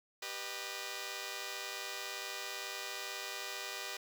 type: chord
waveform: 5% pulse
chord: G augmented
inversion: none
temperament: just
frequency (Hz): 392 / 490 / 612.5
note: G4 / B4 / D#5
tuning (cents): 0 / -14 / -27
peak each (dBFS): -34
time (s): 0.22-3.97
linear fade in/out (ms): 5
effects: none